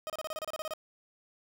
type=tone bursts; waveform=30% pulse; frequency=626 Hz; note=D#5; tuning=10 cents sharp; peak=-32 dBFS; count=12; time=0.07-0.736 s; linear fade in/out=0 ms; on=28 ms; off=30 ms; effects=none